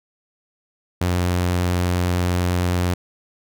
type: tone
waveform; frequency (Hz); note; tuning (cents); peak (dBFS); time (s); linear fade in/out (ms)
sawtooth; 89.1; F2; +35; -14; 1.01-2.94; 5
effects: none